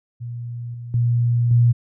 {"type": "tone with level steps", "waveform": "sine", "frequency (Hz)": 119.3, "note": "A#2", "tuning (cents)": 41, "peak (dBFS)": [-27, -30, -15, -11], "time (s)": [0.2, 1.73], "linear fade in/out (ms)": 20, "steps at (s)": [0.74, 0.94, 1.51], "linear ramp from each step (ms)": 2, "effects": []}